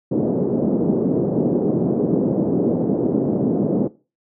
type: band-pass noise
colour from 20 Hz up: pink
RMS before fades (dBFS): -19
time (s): 0.11-3.88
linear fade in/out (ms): 10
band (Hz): 170 to 480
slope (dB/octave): 24
effects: noise-tail reverb RT60 0.3 s tail -18 dB re dry